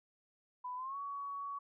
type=tone with pitch glide; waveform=sine; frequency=996 to 1124.4 Hz; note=B5 to C#6; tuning=+14 to +24 cents; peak=-39 dBFS; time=0.64-1.59 s; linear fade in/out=10 ms; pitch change=+210 cents; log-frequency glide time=0.76-0.97 s; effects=none